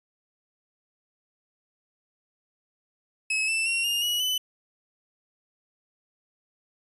40% pulse tone with pitch steps, 2573 / 2655 / 2739 / 2825 / 2915 / 3007 Hz, E7 / E7 / F7 / F7 / F#7 / F#7, -43 / +12 / -34 / +19 / -26 / +27 cents, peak -23 dBFS, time 3.3-4.38 s, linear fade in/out 5 ms, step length 180 ms, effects resampled to 32000 Hz

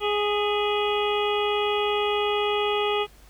harmonic tone with a mistuned harmonic, 415.3 Hz, G#4, in tune, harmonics 1 / 2 / 3 / 5 / 6 / 7 / 8, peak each -24 / -29 / -30 / -37 / -33 / -33 / -33 dBFS, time 0-3.07 s, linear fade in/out 50 ms, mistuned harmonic 5, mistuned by -43 cents, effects added 50 Hz sine -52 dBFS peak until 3.29 s + pink hiss -55 dBFS RMS until 3.29 s

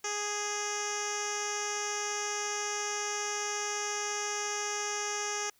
10% pulse tone with low-pass filter, 414.5 Hz, G#4, 3 cents flat, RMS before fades -34 dBFS, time 0.04-5.5 s, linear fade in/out 5 ms, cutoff 6400 Hz, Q 4.5, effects white hiss -67 dBFS RMS until 5.59 s

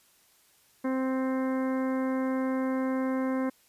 harmonic tone with a mistuned harmonic, 261.6 Hz, C4, in tune, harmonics 1 / 2 / 3 / 4 / 5 / 6 / 7 / 8, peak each -27 / -33 / -43 / -39 / -47 / -45 / -48 / -48 dBFS, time 0.84-3.5 s, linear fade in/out 10 ms, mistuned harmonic 8, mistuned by +16 cents, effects white hiss -63 dBFS RMS until 3.68 s + resampled to 32000 Hz

